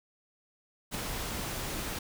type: noise with ADSR envelope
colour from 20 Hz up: pink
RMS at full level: -33 dBFS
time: 0.91-1.99 s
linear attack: 39 ms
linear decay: 8 ms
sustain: -3 dB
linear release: 6 ms
effects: none